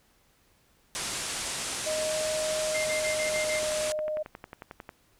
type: low-pass noise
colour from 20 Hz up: white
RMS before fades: -34 dBFS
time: 0.95-3.92 s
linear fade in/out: 0 ms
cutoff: 10000 Hz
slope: 48 dB/octave
type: tone with pitch glide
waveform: sine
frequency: 622.3 to 613.4 Hz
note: D#5 to D#5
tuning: 0 to -25 cents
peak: -28 dBFS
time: 1.86-4.23 s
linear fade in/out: 10 ms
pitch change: -25 cents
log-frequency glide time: 2.53-3.95 s
type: tone bursts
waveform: triangle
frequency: 2100 Hz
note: C7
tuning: 6 cents sharp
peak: -29 dBFS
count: 6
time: 2.74-3.595 s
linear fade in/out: 10 ms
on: 110 ms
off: 39 ms
type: click train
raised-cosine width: 0.5 ms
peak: -25 dBFS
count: 19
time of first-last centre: 3.27-4.892 s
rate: 11.1 Hz
effects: pink hiss -65 dBFS RMS until 5.19 s